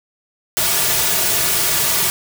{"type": "noise with comb filter", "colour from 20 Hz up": "white", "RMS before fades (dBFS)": -17, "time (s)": [0.57, 2.1], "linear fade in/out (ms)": 0, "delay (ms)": 3.8, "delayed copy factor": -0.75, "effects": []}